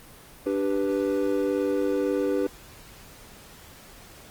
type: chord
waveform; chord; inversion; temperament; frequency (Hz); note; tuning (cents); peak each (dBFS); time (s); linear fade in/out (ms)
triangle; G major; second; equal; 293.7 / 392 / 493.9; D4 / G4 / B4; 0 / 0 / 0; -25 / -25 / -25; 0.46-2.47; 5
effects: pink hiss -48 dBFS RMS until 4.3 s + Opus 24 kbps